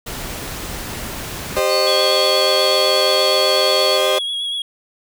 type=noise; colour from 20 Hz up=pink; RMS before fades=-28 dBFS; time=0.06-1.6 s; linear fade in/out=10 ms
type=chord; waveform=35% pulse; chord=C minor; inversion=second; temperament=equal with one note detuned; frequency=392 / 523.3 / 610.2 Hz; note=G4 / C5 / Eb5; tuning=0 / 0 / -34 cents; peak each=-20 / -17 / -17 dBFS; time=1.56-4.19 s; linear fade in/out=10 ms
type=tone; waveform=sine; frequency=4435 Hz; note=C#8; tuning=in tune; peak=-19 dBFS; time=1.68-4 s; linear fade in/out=50 ms
type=tone with vibrato; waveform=triangle; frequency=3328 Hz; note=G#7; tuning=3 cents sharp; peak=-19 dBFS; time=1.87-4.62 s; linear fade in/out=2 ms; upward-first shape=triangle; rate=8.3 Hz; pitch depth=33 cents each way
effects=none